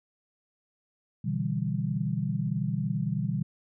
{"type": "chord", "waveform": "sine", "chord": "E minor seventh", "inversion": "second", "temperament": "equal", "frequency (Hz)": [123.47, 146.83, 164.81, 196], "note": ["B2", "D3", "E3", "G3"], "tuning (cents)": [0, 0, 0, 0], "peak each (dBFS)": -32, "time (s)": [1.24, 3.43], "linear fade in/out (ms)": 10, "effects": []}